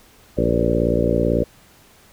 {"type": "harmonic tone with a mistuned harmonic", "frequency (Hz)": 58, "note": "A#1", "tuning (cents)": -8, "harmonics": [1, 2, 3, 4, 5, 6, 7, 8, 9, 10], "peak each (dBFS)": [-25, -25, -25, -25, -25, -25, -25, -25, -25, -25], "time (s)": [0.37, 1.44], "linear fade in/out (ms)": 10, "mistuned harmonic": 9, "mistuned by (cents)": -46, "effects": ["pink hiss -51 dBFS RMS until 2.12 s"]}